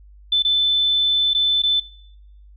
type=tone with dropouts; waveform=sine; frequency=3520 Hz; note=A7; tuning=in tune; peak=-14 dBFS; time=0.32-1.8 s; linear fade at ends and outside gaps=5 ms; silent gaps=0.424-0.448 / 1.335-1.347 / 1.621-1.634 s; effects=noise-tail reverb RT60 0.8 s tail -23 dB re dry + added 50 Hz sine -43 dBFS peak until 2.56 s